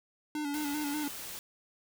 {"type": "tone with vibrato", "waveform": "square", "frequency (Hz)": 293.7, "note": "D4", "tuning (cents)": 0, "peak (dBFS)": -33, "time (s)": [0.35, 1.08], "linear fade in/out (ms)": 2, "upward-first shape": "square", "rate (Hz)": 5.1, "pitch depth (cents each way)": 43}
{"type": "noise", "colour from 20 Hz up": "white", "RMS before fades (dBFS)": -42, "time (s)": [0.54, 1.39], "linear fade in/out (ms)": 0}
{"effects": []}